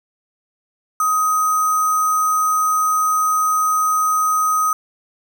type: tone with sample-and-hold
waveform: sine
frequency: 1255 Hz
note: D#6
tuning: 15 cents sharp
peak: -14 dBFS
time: 1-4.73 s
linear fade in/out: 2 ms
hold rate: 7350 Hz
effects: none